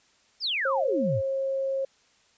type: exponential sweep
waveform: sine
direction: down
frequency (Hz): 5500 to 87.31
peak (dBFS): -25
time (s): 0.4-1.22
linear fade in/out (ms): 50
type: tone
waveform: sine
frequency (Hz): 539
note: C#5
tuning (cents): -49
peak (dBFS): -25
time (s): 0.65-1.85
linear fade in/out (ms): 5
effects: white hiss -63 dBFS RMS until 2.37 s + resampled to 16000 Hz